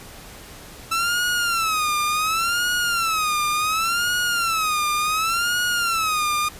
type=tone with vibrato; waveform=sawtooth; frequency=1318.5 Hz; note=E6; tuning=in tune; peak=-16 dBFS; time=0.91-6.49 s; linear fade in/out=10 ms; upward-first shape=sine; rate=0.69 Hz; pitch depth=160 cents each way; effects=pink hiss -41 dBFS RMS until 6.59 s + resampled to 32000 Hz

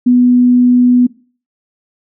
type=tone; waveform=sine; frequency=246.9 Hz; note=B3; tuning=in tune; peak=-5 dBFS; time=0.06-1.07 s; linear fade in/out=10 ms; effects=noise-tail reverb RT60 0.4 s tail -20 dB re dry

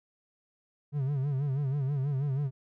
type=tone with vibrato; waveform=triangle; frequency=138.6 Hz; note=C#3; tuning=in tune; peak=-25 dBFS; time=0.92-2.51 s; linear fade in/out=50 ms; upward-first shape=sine; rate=6.2 Hz; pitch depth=110 cents each way; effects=none

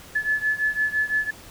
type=beating tone pair; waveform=sine; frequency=1722 / 1727.9 Hz; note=A6 / A6; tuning=-38 / -32 cents; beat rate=5.9 Hz; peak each=-23 / -25 dBFS; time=0.15-1.31 s; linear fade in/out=10 ms; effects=pink hiss -45 dBFS RMS until 1.5 s

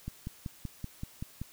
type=click train; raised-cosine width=5 ms; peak=-24 dBFS; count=8; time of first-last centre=0.08-1.416 s; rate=5.24 Hz; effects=white hiss -56 dBFS RMS until 1.52 s

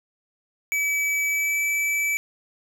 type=tone with pitch glide; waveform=square; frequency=2292 to 2308 Hz; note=D7 to D7; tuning=-43 to -31 cents; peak=-22 dBFS; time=0.72-2.17 s; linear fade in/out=0 ms; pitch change=+12 cents; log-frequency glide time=1.27-1.58 s; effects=none

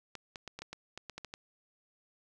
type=clicks; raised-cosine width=0.2 ms; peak=-25 dBFS; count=11; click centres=0.153 / 0.358 / 0.477 / 0.59 / 0.62 / 0.73 / 0.976 / 1.097 / 1.18 / 1.247 / 1.339 s; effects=none

